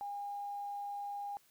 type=tone with tanh clipping; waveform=triangle; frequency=811 Hz; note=G#5; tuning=41 cents flat; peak=-38 dBFS; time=0.01-1.37 s; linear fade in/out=0 ms; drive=3 dB; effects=white hiss -68 dBFS RMS until 1.5 s